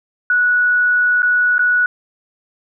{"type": "tone with dropouts", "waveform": "sine", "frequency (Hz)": 1469, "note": "F#6", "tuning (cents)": -13, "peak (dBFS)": -11, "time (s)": [0.3, 1.86], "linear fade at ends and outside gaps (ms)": 2, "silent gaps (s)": [[1.221, 1.229], [1.582, 1.592]], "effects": []}